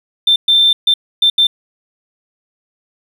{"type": "tone bursts at uneven times", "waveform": "triangle", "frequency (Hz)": 3568, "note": "A7", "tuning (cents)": 23, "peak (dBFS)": -4, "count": 5, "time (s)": [[0.27, 0.36], [0.48, 0.73], [0.87, 0.94], [1.22, 1.3], [1.38, 1.47]], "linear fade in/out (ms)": 5, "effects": ["tanh soft clip ceiling -5 dBFS"]}